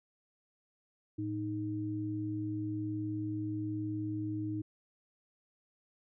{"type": "tone pair together", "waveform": "sine", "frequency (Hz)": [109.99, 311.1], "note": ["A2", "D#4"], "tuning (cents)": [0, 0], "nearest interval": "octave + tritone", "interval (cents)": 1800, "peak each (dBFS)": [-38, -35], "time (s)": [1.18, 4.62], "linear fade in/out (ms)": 10, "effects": []}